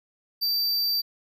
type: tone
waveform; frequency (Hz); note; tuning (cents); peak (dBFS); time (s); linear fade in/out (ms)
square; 4659; D8; -15; -23; 0.41-1.02; 20
effects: none